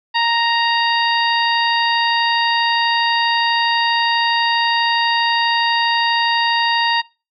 harmonic tone, 932.3 Hz, A#5, in tune, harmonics 1 / 2 / 3 / 4 / 5, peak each -17 / -20 / -22 / -23 / -24 dBFS, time 0.14-7.02 s, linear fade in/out 20 ms, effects noise-tail reverb RT60 0.3 s tail -23 dB re dry

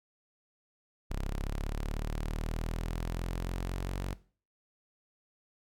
sawtooth linear sweep, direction up, 33.21 to 47.08 Hz, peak -29 dBFS, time 1.1-4.14 s, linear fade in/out 10 ms, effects noise-tail reverb RT60 0.4 s tail -18 dB re dry

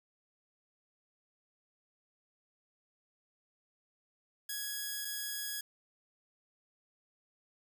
5% pulse tone pair in turn, 1667 / 1667 Hz, G#6 / G#6, +6 / +6 cents, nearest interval unison, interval 0 cents, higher neither, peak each -26 dBFS, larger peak neither, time 4.49-5.05 / 5.05-5.61 s, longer neither, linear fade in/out 5 ms, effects none

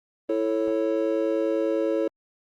triangle chord, A major, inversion second, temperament just, 330 / 440 / 550 Hz, E4 / A4 / C#5, +2 / 0 / -14 cents, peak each -24 / -25 / -24 dBFS, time 0.29-2.08 s, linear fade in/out 5 ms, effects Opus 24 kbps

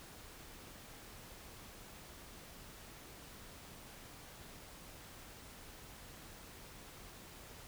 silence, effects pink hiss -54 dBFS RMS until 7.67 s

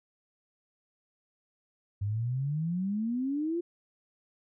sine exponential sweep, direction up, 98 to 352.4 Hz, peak -28 dBFS, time 2.01-3.61 s, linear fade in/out 10 ms, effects none

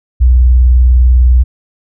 sine tone with vibrato, 61.74 Hz, B1, in tune, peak -3 dBFS, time 0.2-1.44 s, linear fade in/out 20 ms, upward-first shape sine, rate 20 Hz, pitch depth 150 cents each way, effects none

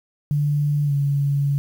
sine tone with pitch glide, 146.3 to 141.4 Hz, D3 to C#3, -6 to +35 cents, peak -17 dBFS, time 0.31-1.58 s, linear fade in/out 0 ms, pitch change -59 cents, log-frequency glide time 0.85-0.92 s, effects 8-bit

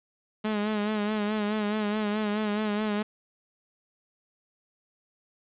sawtooth tone with vibrato, 211 Hz, G#3, 28 cents sharp, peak -22 dBFS, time 0.44-3.03 s, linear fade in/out 10 ms, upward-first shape sine, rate 4.7 Hz, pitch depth 48 cents each way, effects resampled to 8000 Hz + 8-bit

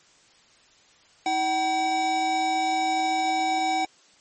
square tone pair together, 319.8 / 760.6 Hz, D#4 / F#5, +48 / +48 cents, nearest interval octave + minor third, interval 1500 cents, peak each -32 / -23 dBFS, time 1.26-3.85 s, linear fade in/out 2 ms, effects white hiss -57 dBFS RMS until 4.2 s + MP3 32 kbps

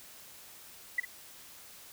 sine tone with echo, 1975.5 Hz, B6, in tune, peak -25 dBFS, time 0.98-1 s, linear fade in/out 5 ms, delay 51 ms, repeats 1, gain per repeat -11 dB, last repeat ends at 1.051 s, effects white hiss -52 dBFS RMS until 1.92 s

